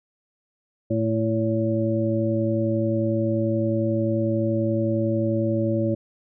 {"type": "harmonic tone with a mistuned harmonic", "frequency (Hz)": 111.3, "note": "A2", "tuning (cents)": 20, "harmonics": [1, 2, 3, 5], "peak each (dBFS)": [-25, -26, -25, -26], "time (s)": [0.9, 5.95], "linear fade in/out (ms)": 10, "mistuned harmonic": 5, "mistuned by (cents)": 20, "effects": []}